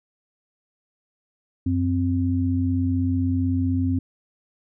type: tone pair together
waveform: sine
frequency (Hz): 92.49 / 261.6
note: F#2 / C4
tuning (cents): 0 / 0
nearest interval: octave + tritone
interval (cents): 1800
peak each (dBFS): -22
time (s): 1.66-3.99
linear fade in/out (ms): 5
effects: none